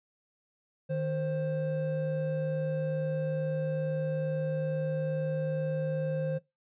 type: tone pair together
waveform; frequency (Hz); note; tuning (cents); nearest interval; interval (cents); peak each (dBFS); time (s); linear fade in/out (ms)
triangle; 154.7 / 526.4; D#3 / C5; -10 / +10; octave + major sixth; 2120; -29 / -30; 0.89-6.39; 20
effects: noise-tail reverb RT60 0.2 s tail -20 dB re dry + resampled to 8000 Hz